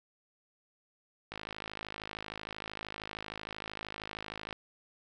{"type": "click train", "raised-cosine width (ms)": 0.3, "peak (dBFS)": -23, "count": 171, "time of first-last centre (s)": [1.32, 4.528], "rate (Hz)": 53, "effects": []}